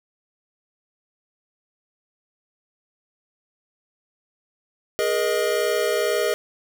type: chord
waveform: square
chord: Ab suspended second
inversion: none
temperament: equal with one note detuned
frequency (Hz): 415.3 / 477.3 / 622.3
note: Ab4 / Bb4 / Eb5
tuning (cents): 0 / +41 / 0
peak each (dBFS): -25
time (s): 4.99-6.34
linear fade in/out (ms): 0
effects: none